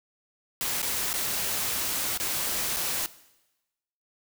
white noise with dropouts, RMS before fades -29 dBFS, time 0.61-3.06 s, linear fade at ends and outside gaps 0 ms, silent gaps 0.818-0.828 / 1.13-1.139 / 2.175-2.2 / 2.763-2.768 s, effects noise-tail reverb RT60 1.0 s tail -18 dB re dry

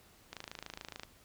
click train, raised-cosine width 0.2 ms, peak -25 dBFS, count 20, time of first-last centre 0.33-1.034 s, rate 27 Hz, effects pink hiss -62 dBFS RMS until 1.24 s

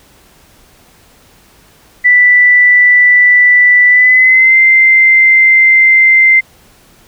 sine tone with pitch glide, 1975.5 to 2082 Hz, B6 to C7, 0 to -9 cents, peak -3 dBFS, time 2.04-6.41 s, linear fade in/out 20 ms, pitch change +91 cents, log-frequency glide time 3.88-4.57 s, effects pink hiss -45 dBFS RMS until 7.07 s

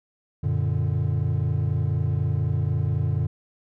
triangle chord, Gb augmented, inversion none, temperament equal, 92.5 / 116.54 / 146.83 Hz, Gb2 / Bb2 / D3, 0 / 0 / 0 cents, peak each -23 dBFS, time 0.43-3.27 s, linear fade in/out 10 ms, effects tanh soft clip ceiling -12 dBFS

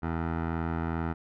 15% pulse tone with low-pass filter, 82.41 Hz, E2, in tune, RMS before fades -31 dBFS, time 0.02-1.14 s, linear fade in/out 20 ms, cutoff 1400 Hz, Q 1.7, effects none

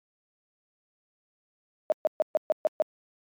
sine tone bursts, 622.3 Hz, D#5, in tune, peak -18 dBFS, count 7, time 1.9-2.82 s, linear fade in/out 0 ms, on 20 ms, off 130 ms, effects high-pass 300 Hz 12 dB/octave + MP3 96 kbps

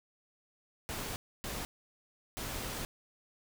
pink noise bursts at uneven times, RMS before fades -39 dBFS, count 3, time 0.89-1.16 / 1.44-1.65 / 2.37-2.85 s, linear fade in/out 0 ms, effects none

